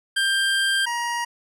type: tone pair in turn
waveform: 25% pulse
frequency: 1586 / 948.5 Hz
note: G6 / A#5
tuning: +20 / +30 cents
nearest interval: major sixth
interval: 890 cents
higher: first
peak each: -15 / -20 dBFS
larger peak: first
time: 0.16-0.86 / 0.86-1.25 s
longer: first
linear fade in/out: 10 ms
effects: low-pass 11000 Hz 12 dB/octave